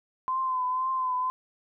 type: tone with vibrato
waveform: sine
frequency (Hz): 1027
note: C6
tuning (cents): -33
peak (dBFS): -25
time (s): 0.28-1.3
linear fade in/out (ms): 0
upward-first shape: triangle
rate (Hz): 2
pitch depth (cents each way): 45
effects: none